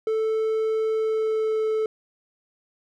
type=tone with pitch glide; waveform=triangle; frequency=440 to 436.7 Hz; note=A4 to A4; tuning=0 to -13 cents; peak=-19 dBFS; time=0.07-1.86 s; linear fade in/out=2 ms; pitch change=-13 cents; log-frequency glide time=0.94-1.67 s; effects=none